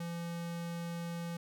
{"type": "tone", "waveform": "square", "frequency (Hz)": 170, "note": "F3", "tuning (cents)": -46, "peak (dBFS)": -38, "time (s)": [0, 1.37], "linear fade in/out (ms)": 5, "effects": []}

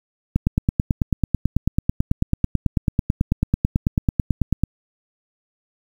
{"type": "click train", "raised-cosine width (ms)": 5, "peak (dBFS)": -4, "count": 40, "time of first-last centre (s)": [0.36, 4.636], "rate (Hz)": 9.12, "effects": ["7-bit"]}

